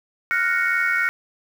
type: chord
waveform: sine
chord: Gb major seventh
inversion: third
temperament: equal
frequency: 1396.9 / 1480 / 1864.7 / 2217 Hz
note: F6 / Gb6 / Bb6 / Db7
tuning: 0 / 0 / 0 / 0 cents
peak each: -23 dBFS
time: 0.31-1.09 s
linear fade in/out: 0 ms
effects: tanh soft clip ceiling -10 dBFS + 7-bit